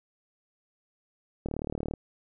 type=click train; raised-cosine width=2 ms; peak=-19 dBFS; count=19; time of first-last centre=1.46-1.937 s; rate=37.7 Hz; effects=none